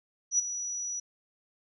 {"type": "tone with ADSR envelope", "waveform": "sine", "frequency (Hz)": 5870, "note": "F#8", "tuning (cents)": -15, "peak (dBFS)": -20, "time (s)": [0.31, 1], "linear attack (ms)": 79, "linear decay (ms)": 13, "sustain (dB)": -12, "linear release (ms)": 8, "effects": []}